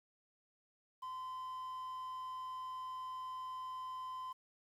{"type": "tone with quantisation", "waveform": "triangle", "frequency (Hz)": 1028, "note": "C6", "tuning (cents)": -31, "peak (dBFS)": -40, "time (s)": [1.02, 4.33], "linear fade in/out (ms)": 10, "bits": 11, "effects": []}